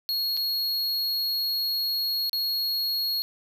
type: tone with dropouts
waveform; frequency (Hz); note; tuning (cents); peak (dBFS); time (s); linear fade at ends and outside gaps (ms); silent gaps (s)
square; 4311; C#8; -49; -25; 0.09-3.22; 0; 0.368-0.373 / 2.295-2.331
effects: none